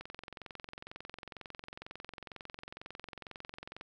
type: click train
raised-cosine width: 0.3 ms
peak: -28 dBFS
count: 85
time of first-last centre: 0.01-3.811 s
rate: 22.1 Hz
effects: none